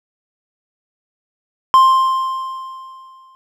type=tone with exponential decay; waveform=triangle; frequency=1051 Hz; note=C6; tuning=7 cents sharp; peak=-3 dBFS; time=1.74-3.35 s; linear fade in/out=0 ms; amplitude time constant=350 ms; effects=none